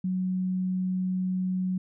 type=tone; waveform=sine; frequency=185 Hz; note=F#3; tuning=in tune; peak=-25 dBFS; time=0.04-1.78 s; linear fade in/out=5 ms; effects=none